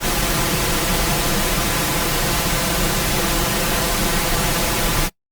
pink noise with comb filter, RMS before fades -19 dBFS, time 0-5.1 s, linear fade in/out 50 ms, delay 5.9 ms, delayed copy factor +0.6, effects noise-tail reverb RT60 0.1 s tail -24 dB re dry + Opus 48 kbps

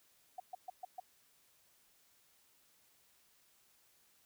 sine tone bursts, 736 Hz, F#5, 9 cents flat, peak -40 dBFS, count 5, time 0.38-1 s, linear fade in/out 5 ms, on 20 ms, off 130 ms, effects white hiss -70 dBFS RMS until 4.25 s

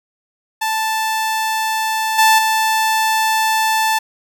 sawtooth tone with level steps, 880 Hz, A5, in tune, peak -13 / -5 / -10 dBFS, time 0.61-3.99 s, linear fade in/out 10 ms, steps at 2.18 / 2.38 s, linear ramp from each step 10 ms, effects none

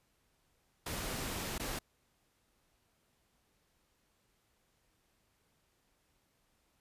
pink noise with dropouts, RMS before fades -39 dBFS, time 0.86-1.79 s, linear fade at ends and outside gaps 5 ms, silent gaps 1.581-1.596 s, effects pink hiss -75 dBFS RMS until 6.8 s + resampled to 32000 Hz

